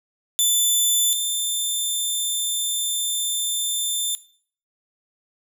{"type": "tone pair in turn", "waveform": "15% pulse", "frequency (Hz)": [3520, 3559], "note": ["A7", "A7"], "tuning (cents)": [0, 19], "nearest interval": "unison", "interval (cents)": 19, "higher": "second", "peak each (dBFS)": [-9, -15], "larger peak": "first", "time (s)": [[0.39, 1.13], [1.13, 4.15]], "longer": "second", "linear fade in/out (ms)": 0, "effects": ["noise-tail reverb RT60 0.5 s tail -17 dB re dry"]}